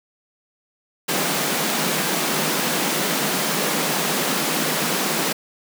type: high-pass noise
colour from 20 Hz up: pink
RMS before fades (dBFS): -22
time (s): 1.08-5.33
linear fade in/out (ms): 10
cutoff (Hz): 150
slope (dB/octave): 96
effects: none